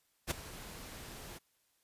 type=noise with ADSR envelope; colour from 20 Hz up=pink; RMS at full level=-32 dBFS; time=0.27-1.39 s; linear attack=39 ms; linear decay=12 ms; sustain=-16 dB; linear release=21 ms; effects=white hiss -75 dBFS RMS until 1.83 s + resampled to 32000 Hz